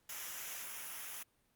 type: noise with comb filter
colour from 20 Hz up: white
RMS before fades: -45 dBFS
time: 0.09-1.23 s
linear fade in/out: 5 ms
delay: 0.23 ms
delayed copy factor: -0.6
effects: pink hiss -75 dBFS RMS until 1.55 s + Opus 48 kbps